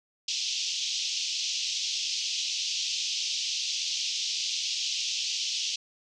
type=band-pass noise; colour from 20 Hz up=white; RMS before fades=-31 dBFS; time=0.28-5.76 s; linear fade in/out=5 ms; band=2700 to 6200 Hz; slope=48 dB/octave; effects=none